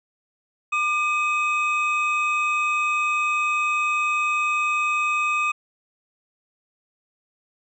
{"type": "tone pair together", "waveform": "triangle", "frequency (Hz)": [1200, 2535], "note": ["D6", "D#7"], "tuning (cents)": [37, 32], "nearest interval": "octave + minor second", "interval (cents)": 1295, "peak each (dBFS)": -21, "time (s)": [0.72, 5.52], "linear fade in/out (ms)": 10, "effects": ["resampled to 22050 Hz"]}